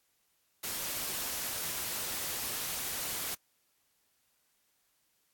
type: noise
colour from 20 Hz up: white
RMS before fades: -36 dBFS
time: 0.63-3.35 s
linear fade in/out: 10 ms
effects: white hiss -74 dBFS RMS until 5.33 s + AAC 64 kbps